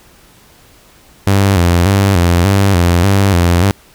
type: tone with vibrato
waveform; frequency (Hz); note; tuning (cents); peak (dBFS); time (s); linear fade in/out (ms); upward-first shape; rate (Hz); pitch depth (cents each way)
sawtooth; 92.5; F#2; 0; -4; 1.27-3.71; 0; square; 1.7; 110
effects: pink hiss -45 dBFS RMS until 3.94 s